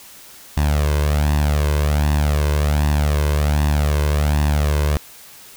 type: tone with flanger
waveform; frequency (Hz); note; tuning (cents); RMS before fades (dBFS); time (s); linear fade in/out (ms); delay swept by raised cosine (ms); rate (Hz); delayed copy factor
sawtooth; 74; D2; +14; -17; 0.57-4.97; 0; 1.1 to 1.97; 1.3; +0.65
effects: white hiss -42 dBFS RMS until 5.56 s